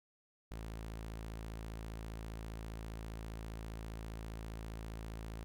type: tone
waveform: sawtooth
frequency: 55 Hz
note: A1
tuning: in tune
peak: -39 dBFS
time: 0.51-5.44 s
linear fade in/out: 0 ms
effects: none